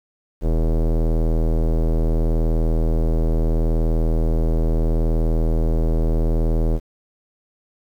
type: tone with low-pass filter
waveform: square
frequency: 40.37 Hz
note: E1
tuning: 35 cents flat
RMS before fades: -18 dBFS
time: 0.41-6.8 s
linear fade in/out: 50 ms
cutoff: 500 Hz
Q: 1.9
effects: 8-bit